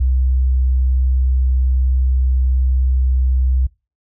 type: tone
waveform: sine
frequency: 64.2 Hz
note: C2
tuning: 32 cents flat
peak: -12 dBFS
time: 0-3.67 s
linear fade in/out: 10 ms
effects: noise-tail reverb RT60 0.3 s tail -24 dB re dry